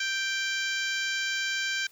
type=harmonic tone with a mistuned harmonic; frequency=784 Hz; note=G5; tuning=in tune; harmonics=2 / 3 / 4 / 5 / 6 / 7 / 8 / 9; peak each=-30 / -34 / -36 / -38 / -40 / -41 / -42 / -43 dBFS; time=0-1.87 s; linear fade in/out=5 ms; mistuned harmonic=5; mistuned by=+15 cents; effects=white hiss -58 dBFS RMS until 1.91 s

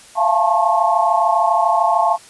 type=tone cluster; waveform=sine; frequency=675 / 702 / 856 / 889 / 1083 Hz; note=E5 / F5 / A5 / A5 / C#6; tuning=+41 / +9 / -48 / +18 / -41 cents; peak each=-19 dBFS; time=0.15-2.18 s; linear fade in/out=50 ms; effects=white hiss -43 dBFS RMS until 2.29 s + resampled to 24000 Hz

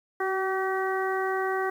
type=harmonic tone with a mistuned harmonic; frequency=382.2 Hz; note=G4; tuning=44 cents flat; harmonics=1 / 2 / 3 / 4 / 5; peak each=-28 / -31 / -33 / -34 / -35 dBFS; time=0.2-1.7 s; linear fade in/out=5 ms; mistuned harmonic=1; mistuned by=-18 cents; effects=9-bit

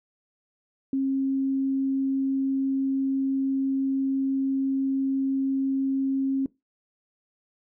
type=tone; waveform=sine; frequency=269.4 Hz; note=C#4; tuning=49 cents flat; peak=-22 dBFS; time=0.93-6.46 s; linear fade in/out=2 ms; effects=noise-tail reverb RT60 0.2 s tail -20 dB re dry

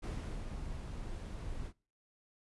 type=noise with ADSR envelope; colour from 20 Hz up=brown; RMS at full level=-37 dBFS; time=0.02-1.73 s; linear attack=23 ms; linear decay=410 ms; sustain=-5 dB; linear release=64 ms; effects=noise-tail reverb RT60 0.4 s tail -25 dB re dry + resampled to 24000 Hz

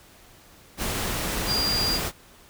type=tone in noise; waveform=sine; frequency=4794 Hz; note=D8; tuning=35 cents sharp; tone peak=-23 dBFS; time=1.46-2 s; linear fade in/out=50 ms; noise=pink; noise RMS=-28 dBFS; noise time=0.77-2.12 s; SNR=+2 dB; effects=pink hiss -52 dBFS RMS until 2.49 s

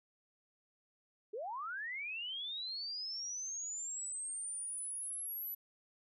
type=linear sweep; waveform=sine; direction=up; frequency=385.9 to 12000 Hz; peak=-39 dBFS; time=1.33-5.55 s; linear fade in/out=10 ms; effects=none

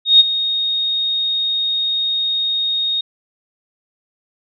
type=tone with ADSR envelope; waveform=sine; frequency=3721 Hz; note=A#7; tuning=4 cents flat; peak=-3 dBFS; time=0.05-3.01 s; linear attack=150 ms; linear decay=23 ms; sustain=-13 dB; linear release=5 ms; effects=none

